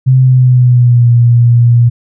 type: tone with pitch glide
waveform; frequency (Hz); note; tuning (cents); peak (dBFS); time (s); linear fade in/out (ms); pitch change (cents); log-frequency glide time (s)
sine; 130 to 119.21; C3 to A#2; -11 to +39; -3; 0.06-1.9; 20; -150; 0.19-1.09
effects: none